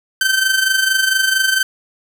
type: tone with amplitude modulation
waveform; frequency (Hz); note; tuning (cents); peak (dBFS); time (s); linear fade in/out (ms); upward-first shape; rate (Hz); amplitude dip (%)
sawtooth; 1546; G6; -24; -7; 0.21-1.63; 2; sine; 24.4; 60
effects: none